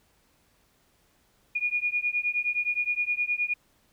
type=beating tone pair; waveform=sine; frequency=2437 / 2446.6 Hz; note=D#7 / D#7; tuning=-37 / -30 cents; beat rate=9.6 Hz; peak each=-28 dBFS; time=1.55-3.54 s; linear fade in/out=10 ms; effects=pink hiss -66 dBFS RMS until 3.92 s